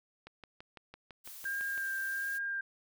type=click train; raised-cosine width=0.3 ms; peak=-32 dBFS; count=10; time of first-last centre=0.27-1.778 s; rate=5.97 Hz
type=noise; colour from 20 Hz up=blue; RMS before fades=-48 dBFS; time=1.24-2.39 s; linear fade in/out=20 ms
type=tone with vibrato; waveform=sine; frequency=1598 Hz; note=G6; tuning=33 cents sharp; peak=-33 dBFS; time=1.45-2.61 s; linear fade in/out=5 ms; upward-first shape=sine; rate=1.4 Hz; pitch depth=17 cents each way
effects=none